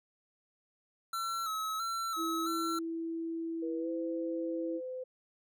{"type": "tone with vibrato", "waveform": "square", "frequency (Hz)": 1318.5, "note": "E6", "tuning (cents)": 0, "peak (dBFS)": -34, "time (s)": [1.13, 2.79], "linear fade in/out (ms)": 5, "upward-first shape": "square", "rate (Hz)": 1.5, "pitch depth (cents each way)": 41}
{"type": "tone", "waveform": "sine", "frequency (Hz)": 329.6, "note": "E4", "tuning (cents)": 0, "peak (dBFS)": -34, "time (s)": [2.16, 4.81], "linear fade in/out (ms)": 50}
{"type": "tone with pitch glide", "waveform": "sine", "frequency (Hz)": [482.4, 511.1], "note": ["B4", "C5"], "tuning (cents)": [-41, -41], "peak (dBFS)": -37, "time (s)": [3.62, 5.04], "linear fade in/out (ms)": 10, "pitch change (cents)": 100, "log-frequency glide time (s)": [3.78, 3.89]}
{"effects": []}